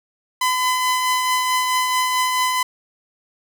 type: tone with tremolo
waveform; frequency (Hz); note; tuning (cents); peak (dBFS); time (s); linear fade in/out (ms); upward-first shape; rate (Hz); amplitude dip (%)
sawtooth; 1012; B5; +42; -12; 0.41-2.63; 5; triangle; 4.6; 35
effects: none